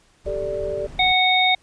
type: noise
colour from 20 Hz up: brown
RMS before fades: -36 dBFS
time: 0.24-1.13 s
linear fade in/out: 20 ms
type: chord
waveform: sine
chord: G suspended second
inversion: none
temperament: equal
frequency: 392 / 440 / 587.3 Hz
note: G4 / A4 / D5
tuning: 0 / 0 / 0 cents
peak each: -29 / -30 / -25 dBFS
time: 0.26-0.87 s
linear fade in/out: 10 ms
type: harmonic tone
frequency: 740 Hz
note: F#5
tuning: in tune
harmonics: 1 / 3 / 5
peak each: -19 / -19 / -19 dBFS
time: 0.99-1.55 s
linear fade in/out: 5 ms
effects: pink hiss -58 dBFS RMS until 1.62 s + resampled to 22050 Hz